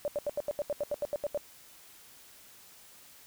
sine tone bursts, 585 Hz, D5, 7 cents flat, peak -28 dBFS, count 13, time 0.05-1.375 s, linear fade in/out 0 ms, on 29 ms, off 79 ms, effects white hiss -55 dBFS RMS until 3.26 s

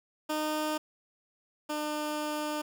15% pulse tone pair in turn, 306.8 / 301.2 Hz, D#4 / D4, -24 / +44 cents, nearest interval unison, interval 32 cents, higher first, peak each -23 / -25 dBFS, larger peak first, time 0.29-0.78 / 1.69-2.62 s, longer second, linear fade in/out 10 ms, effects none

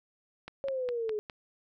click train, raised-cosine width 0.3 ms, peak -25 dBFS, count 5, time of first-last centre 0.48-1.298 s, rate 4.89 Hz
sine linear sweep, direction down, 554.4 to 415.3 Hz, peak -30 dBFS, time 0.64-1.19 s, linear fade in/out 0 ms
effects none

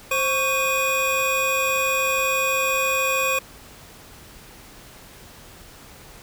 square tone cluster, 526 / 1119 / 2479 Hz, C5 / C#6 / D#7, +9 / +16 / -7 cents, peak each -26 / -26 / -23 dBFS, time 0.11-3.39 s, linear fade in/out 5 ms, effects pink hiss -45 dBFS RMS until 6.22 s

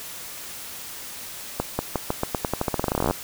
accelerating click train, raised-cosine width 1 ms, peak -8 dBFS, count 25, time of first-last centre 1.6-3.11 s, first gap 190 ms, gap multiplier 0.88, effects white hiss -37 dBFS RMS until 3.23 s

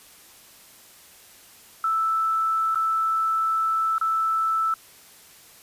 sine tone with dropouts, 1318.5 Hz, E6, in tune, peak -20 dBFS, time 1.84-4.74 s, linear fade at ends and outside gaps 2 ms, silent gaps 2.747-2.756 / 3.982-4.012 s, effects white hiss -50 dBFS RMS until 5.62 s + resampled to 32000 Hz

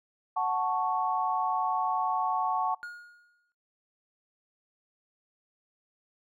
sine chord, F# minor, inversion none, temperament equal, 740 / 880 / 1108.7 Hz, F#5 / A5 / C#6, 0 / 0 / 0 cents, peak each -30 dBFS, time 0.36-2.75 s, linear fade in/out 10 ms
triangle tone with exponential decay, 1432 Hz, F6, 43 cents sharp, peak -33 dBFS, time 2.83-3.52 s, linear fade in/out 0 ms, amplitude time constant 150 ms
effects noise-tail reverb RT60 0.6 s tail -26 dB re dry

